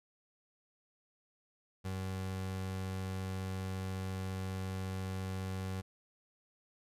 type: tone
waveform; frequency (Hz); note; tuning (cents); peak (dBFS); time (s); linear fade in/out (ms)
30% pulse; 94.5; F#2; +37; -34; 1.84-5.82; 20
effects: resampled to 32000 Hz

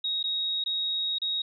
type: tone with dropouts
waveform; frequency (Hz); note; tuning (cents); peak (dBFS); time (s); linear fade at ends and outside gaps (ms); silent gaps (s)
sine; 3776; A#7; +22; -26; 0.04-1.42; 5; 0.229-0.239 / 0.64-0.66 / 1.185-1.217
effects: none

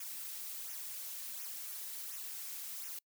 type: noise with flanger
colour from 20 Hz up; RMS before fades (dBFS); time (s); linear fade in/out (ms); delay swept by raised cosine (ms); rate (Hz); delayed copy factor
blue; -44; 0-2.99; 5; 0.23 to 5.03; 1.4; -0.7
effects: noise-tail reverb RT60 0.1 s tail -26 dB re dry

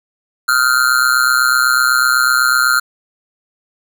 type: tone with amplitude modulation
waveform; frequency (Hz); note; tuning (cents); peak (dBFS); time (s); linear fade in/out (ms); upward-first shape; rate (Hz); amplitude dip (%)
square; 1400; F6; +4; -7; 0.48-2.8; 10; sine; 128; 95
effects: none

